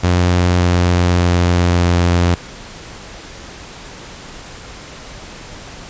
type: tone with pitch steps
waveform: sawtooth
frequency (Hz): 89 / 88.44 / 87.88 / 87.32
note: F2 / F2 / F2 / F2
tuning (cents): +33 / +22 / +11 / 0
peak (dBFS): -7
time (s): 0.03-2.35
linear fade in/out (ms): 10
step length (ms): 580
effects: pink hiss -34 dBFS RMS until 5.89 s + resampled to 16000 Hz